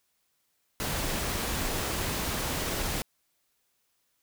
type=noise; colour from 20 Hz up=pink; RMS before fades=-31 dBFS; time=0.8-3.02 s; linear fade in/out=0 ms; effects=white hiss -74 dBFS RMS until 4.22 s